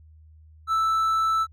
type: tone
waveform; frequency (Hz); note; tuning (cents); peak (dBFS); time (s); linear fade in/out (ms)
triangle; 1318.5; E6; 0; -18; 0.67-1.47; 50
effects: added 78 Hz sine -48 dBFS peak until 1.52 s